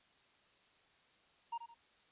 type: tone with echo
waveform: triangle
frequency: 932.3 Hz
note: A#5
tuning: in tune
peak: -36 dBFS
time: 1.52-1.58 s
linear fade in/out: 10 ms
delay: 82 ms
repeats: 2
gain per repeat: -9 dB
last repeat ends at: 1.744 s
effects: white hiss -69 dBFS RMS until 2.11 s + resampled to 8000 Hz